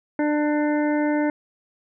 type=harmonic tone; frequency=297.8 Hz; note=D4; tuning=24 cents sharp; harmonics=1 / 2 / 3 / 5 / 6 / 7; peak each=-20 / -26 / -30 / -34 / -36 / -37 dBFS; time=0.19-1.3 s; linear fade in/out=2 ms; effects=none